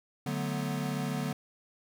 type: chord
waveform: square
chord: B minor seventh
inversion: first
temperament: equal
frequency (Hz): 146.83 / 185 / 220 / 246.9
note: D3 / F#3 / A3 / B3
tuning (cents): 0 / 0 / 0 / 0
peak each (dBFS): -35 / -38 / -40 / -37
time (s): 0.26-1.33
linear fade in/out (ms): 5
effects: none